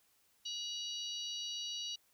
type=harmonic tone with a mistuned harmonic; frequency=967 Hz; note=B5; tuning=37 cents flat; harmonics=3 / 4 / 5 / 6; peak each=-42 / -44 / -46 / -48 dBFS; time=0.45-1.96 s; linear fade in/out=10 ms; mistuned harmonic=5; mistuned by=-96 cents; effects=white hiss -72 dBFS RMS until 2.13 s